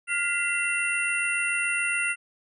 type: tone cluster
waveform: sine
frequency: 1413 / 1977 / 2064 / 2730 / 9190 Hz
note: F6 / B6 / C7 / F7 / D9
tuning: +20 / +1 / -24 / -40 / -39 cents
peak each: -29 / -33 / -32 / -27 / -34 dBFS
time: 0.07-2.16 s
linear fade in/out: 50 ms
effects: none